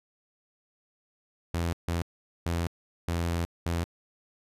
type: tone bursts at uneven times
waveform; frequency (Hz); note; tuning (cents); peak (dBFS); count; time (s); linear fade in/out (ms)
sawtooth; 84.9; F2; -48; -23; 5; 1.54-1.73 / 1.88-2.02 / 2.46-2.67 / 3.08-3.45 / 3.66-3.84; 0
effects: resampled to 32000 Hz